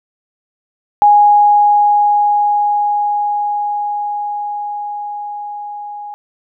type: tone with level ramp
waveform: sine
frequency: 827 Hz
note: G#5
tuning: 8 cents flat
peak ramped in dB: -4 to -25 dBFS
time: 1.02-6.14 s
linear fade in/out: 0 ms
effects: none